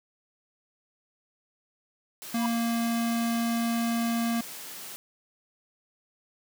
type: high-pass noise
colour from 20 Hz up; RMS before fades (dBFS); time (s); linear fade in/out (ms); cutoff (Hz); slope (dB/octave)
white; -41; 2.22-4.96; 0; 140; 24
type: tone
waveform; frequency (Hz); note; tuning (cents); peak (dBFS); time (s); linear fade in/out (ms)
square; 232.2; A#3; -7; -26; 2.34-4.41; 5
type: tone with exponential growth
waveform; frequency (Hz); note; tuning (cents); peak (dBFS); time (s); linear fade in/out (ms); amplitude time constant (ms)
triangle; 975; B5; -23; -24; 2.34-2.46; 2; 24
effects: none